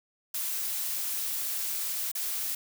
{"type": "noise with dropouts", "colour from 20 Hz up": "blue", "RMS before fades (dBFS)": -32, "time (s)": [0.34, 2.55], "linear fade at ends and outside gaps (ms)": 5, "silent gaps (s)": [2.117, 2.151], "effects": []}